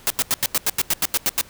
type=noise bursts; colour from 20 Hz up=white; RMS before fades=-19 dBFS; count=12; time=0.07-1.411 s; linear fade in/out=0 ms; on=32 ms; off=87 ms; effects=pink hiss -47 dBFS RMS until 1.49 s